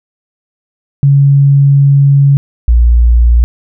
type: tone pair in turn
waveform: sine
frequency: 140 / 58.86 Hz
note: C#3 / A#1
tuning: +18 / +17 cents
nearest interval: octave + minor third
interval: 1501 cents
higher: first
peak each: -3 dBFS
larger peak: neither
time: 1.03-2.37 / 2.68-3.44 s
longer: first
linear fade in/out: 0 ms
effects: none